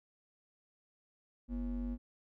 triangle ring-modulated tone, 145.6 Hz, D3, 15 cents flat, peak -30 dBFS, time 1.48-1.98 s, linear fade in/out 50 ms, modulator 96.7 Hz, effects none

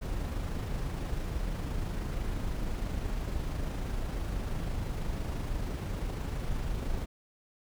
brown noise with amplitude modulation, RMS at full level -32 dBFS, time 0.01-7.06 s, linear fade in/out 20 ms, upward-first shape sine, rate 26 Hz, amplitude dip 30%, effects none

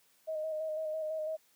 sine tone with vibrato, 626 Hz, D#5, 10 cents sharp, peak -33 dBFS, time 0.27-1.37 s, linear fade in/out 20 ms, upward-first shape square, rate 6 Hz, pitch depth 24 cents each way, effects white hiss -68 dBFS RMS until 1.55 s + high-pass 150 Hz 12 dB/octave

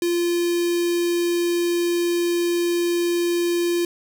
square tone with notch filter, 345.9 Hz, F4, 17 cents flat, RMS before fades -21 dBFS, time 0.02-3.85 s, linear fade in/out 2 ms, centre 1200 Hz, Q 0.74, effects none

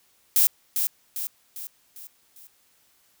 violet noise with echo, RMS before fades -18 dBFS, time 0.36-0.47 s, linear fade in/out 0 ms, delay 400 ms, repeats 5, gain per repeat -6 dB, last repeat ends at 2.47 s, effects white hiss -63 dBFS RMS until 3.2 s

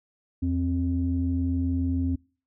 sine tone pair together, 83.7 / 263.9 Hz, E2 / C4, +27 / +15 cents, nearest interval octave + minor sixth, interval 1988 cents, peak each -25 dBFS, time 0.42-2.16 s, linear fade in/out 10 ms, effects noise-tail reverb RT60 0.4 s tail -26 dB re dry + tanh soft clip ceiling -15 dBFS

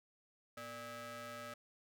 sawtooth ring-modulated tone, 349.1 Hz, F4, 1 cent flat, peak -39 dBFS, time 0.57-1.54 s, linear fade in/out 5 ms, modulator 939 Hz, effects none

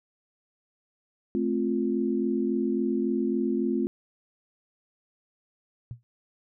sine chord, F major, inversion first, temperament just, 218.3 / 261.9 / 349.2 Hz, A3 / C4 / F4, -13 / +2 / 0 cents, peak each -28 dBFS, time 1.35-3.87 s, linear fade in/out 0 ms
sine tone with exponential decay, 118.6 Hz, A#2, 30 cents sharp, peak -30 dBFS, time 5.91-6.03 s, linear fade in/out 0 ms, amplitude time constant 24 ms
effects none

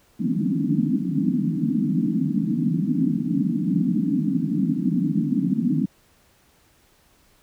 white band-pass noise, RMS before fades -22 dBFS, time 0.19-5.86 s, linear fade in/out 10 ms, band 150 to 300 Hz, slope 96 dB/octave, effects pink hiss -59 dBFS RMS until 7.42 s

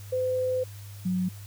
sine tone pair in turn, 510 / 183.15 Hz, C5 / F#3, -44 / -17 cents, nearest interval octave + tritone, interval 1773 cents, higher first, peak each -24 dBFS, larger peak neither, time 0.12-0.64 / 1.05-1.29 s, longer first, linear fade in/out 10 ms, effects added 101 Hz sine -40 dBFS peak until 1.46 s + white hiss -51 dBFS RMS until 1.46 s

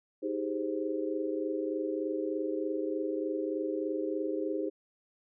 sine chord, Ab major seventh, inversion second, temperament equal with one note detuned, 314.7 / 392 / 415.3 / 523.3 Hz, Eb4 / G4 / Ab4 / C5, +20 / 0 / 0 / 0 cents, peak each -34 / -36 / -37 / -37 dBFS, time 0.22-4.7 s, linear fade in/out 20 ms, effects none

